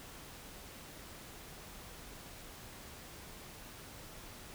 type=silence; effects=pink hiss -51 dBFS RMS until 4.54 s